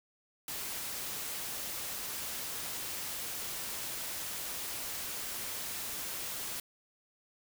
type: noise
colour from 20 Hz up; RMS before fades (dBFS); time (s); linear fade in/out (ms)
white; -39; 0.48-6.6; 2
effects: none